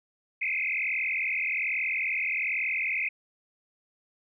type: tone with frequency modulation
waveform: sine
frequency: 2314 Hz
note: D7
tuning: 26 cents flat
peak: -26 dBFS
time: 0.41-3.09 s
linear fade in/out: 10 ms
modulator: 41.2 Hz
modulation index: 6.2
effects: none